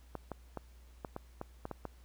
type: clicks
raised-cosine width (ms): 1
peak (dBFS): -25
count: 9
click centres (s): 0.153 / 0.317 / 0.573 / 1.048 / 1.164 / 1.414 / 1.654 / 1.713 / 1.853
effects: added 60 Hz sine -55 dBFS peak until 2.04 s + pink hiss -67 dBFS RMS until 2.04 s